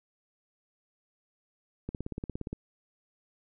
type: click train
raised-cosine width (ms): 3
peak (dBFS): -22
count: 12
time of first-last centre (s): 1.89-2.53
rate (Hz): 17.2
effects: none